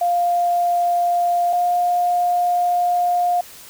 sine tone pair in turn, 700 / 708.1 Hz, F5 / F5, +4 / +24 cents, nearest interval unison, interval 20 cents, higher second, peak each -15 dBFS, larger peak neither, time 0.01-1.53 / 1.53-3.41 s, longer second, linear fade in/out 5 ms, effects white hiss -41 dBFS RMS until 3.69 s

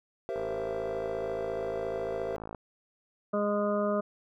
triangle chord, C dominant seventh, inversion second, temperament equal with one note detuned, 392 / 466.2 / 523.3 / 668.1 Hz, G4 / Bb4 / C5 / E5, 0 / 0 / 0 / +23 cents, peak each -35 dBFS, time 0.29-2.36 s, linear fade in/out 0 ms
click train, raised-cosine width 1 ms, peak -26 dBFS, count 120, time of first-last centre 0.36-2.547 s, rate 54.4 Hz
harmonic tone, 206.1 Hz, G#3, 13 cents flat, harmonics 1 / 2 / 3 / 5 / 6 / 7, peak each -31 / -33 / -29 / -41 / -35 / -46 dBFS, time 3.33-4.01 s, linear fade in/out 10 ms
effects none

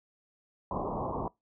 white low-pass noise, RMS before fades -34 dBFS, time 0.71-1.28 s, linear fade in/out 2 ms, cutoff 1100 Hz, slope 96 dB/octave, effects noise-tail reverb RT60 0.2 s tail -24 dB re dry

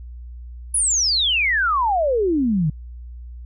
sine exponential sweep, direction down, 10548 to 144.9 Hz, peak -16 dBFS, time 0.74-2.7 s, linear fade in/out 5 ms, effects added 60 Hz sine -33 dBFS peak until 3.45 s

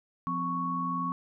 sine tone cluster, 175.1 / 256.6 / 1110 Hz, F3 / C4 / C#6, +5 / -34 / +2 cents, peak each -35 / -36 / -30 dBFS, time 0.27-1.12 s, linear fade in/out 0 ms, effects none

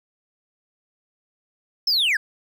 triangle linear sweep, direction down, 5370 to 1548 Hz, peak -16 dBFS, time 1.87-2.17 s, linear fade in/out 5 ms, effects none

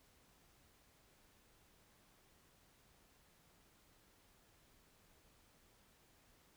silence, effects pink hiss -70 dBFS RMS until 6.56 s

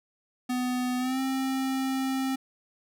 square tone with pitch glide, 250 to 264.9 Hz, B3 to C4, +21 to +22 cents, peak -27 dBFS, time 0.49-2.36 s, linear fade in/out 10 ms, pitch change +101 cents, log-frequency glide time 0.98-1.2 s, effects none

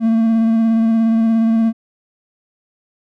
triangle tone with vibrato, 225.6 Hz, A3, 44 cents sharp, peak -9 dBFS, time 0-1.73 s, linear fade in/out 50 ms, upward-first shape square, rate 17 Hz, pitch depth 16 cents each way, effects none

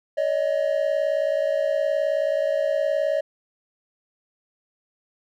triangle tone pair together, 566 / 625 Hz, C#5 / D#5, +36 / +8 cents, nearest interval major second, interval 172 cents, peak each -21 dBFS, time 0.17-3.21 s, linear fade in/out 10 ms, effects none

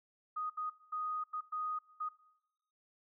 sine tone bursts at uneven times, 1244.5 Hz, D#6, in tune, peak -35 dBFS, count 6, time 0.36-0.5 / 0.57-0.7 / 0.92-1.24 / 1.33-1.41 / 1.52-1.79 / 2-2.09 s, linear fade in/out 10 ms, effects noise-tail reverb RT60 1.0 s tail -22 dB re dry

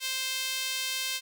sawtooth tone with high-pass filter, 523.3 Hz, C5, in tune, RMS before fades -32 dBFS, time 0-1.21 s, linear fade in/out 50 ms, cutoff 3000 Hz, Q 1.3, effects none

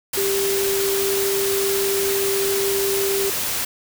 sine tone in noise, 393.6 Hz, G4, 7 cents sharp, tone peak -20 dBFS, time 0.17-3.3 s, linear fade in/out 5 ms, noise white, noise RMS -24 dBFS, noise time 0.13-3.65 s, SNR +1 dB, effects none

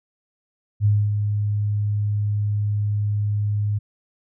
sine tone with ADSR envelope, 103.83 Hz, G#2, in tune, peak -13 dBFS, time 0.8-3.79 s, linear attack 53 ms, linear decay 250 ms, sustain -6 dB, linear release 14 ms, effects none

